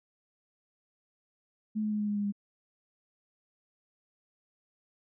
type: tone with pitch steps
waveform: sine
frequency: 214.9 / 212.8 / 210.7 / 208.7 / 206.6 / 204.6 / 202.6 Hz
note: A3 / G#3 / G#3 / G#3 / G#3 / G#3 / G#3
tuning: -41 / +42 / +25 / +9 / -9 / -26 / -43 cents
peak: -28 dBFS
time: 1.75-2.324 s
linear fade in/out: 20 ms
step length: 82 ms
effects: none